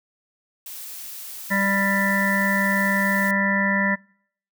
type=noise; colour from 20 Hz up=blue; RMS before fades=-36 dBFS; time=0.66-3.31 s; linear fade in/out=2 ms
type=harmonic tone; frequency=197.2 Hz; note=G3; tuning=11 cents sharp; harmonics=1 / 3 / 5 / 7 / 9 / 10; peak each=-23 / -29 / -28 / -34 / -23 / -26 dBFS; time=1.5-3.96 s; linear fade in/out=20 ms
effects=noise-tail reverb RT60 0.6 s tail -25 dB re dry